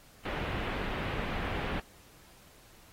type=low-pass noise; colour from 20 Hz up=pink; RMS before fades=-35 dBFS; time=0.25-1.8 s; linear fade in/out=5 ms; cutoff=3000 Hz; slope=24 dB/octave; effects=pink hiss -58 dBFS RMS until 2.92 s + AAC 48 kbps